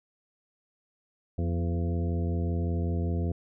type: harmonic tone with a mistuned harmonic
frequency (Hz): 85.3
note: F2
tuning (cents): -40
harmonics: 1 / 2 / 3 / 4 / 5 / 6 / 8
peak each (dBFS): -27 / -33 / -37 / -39 / -41 / -43 / -45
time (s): 1.38-3.32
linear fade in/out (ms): 5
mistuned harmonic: 3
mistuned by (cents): -47
effects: none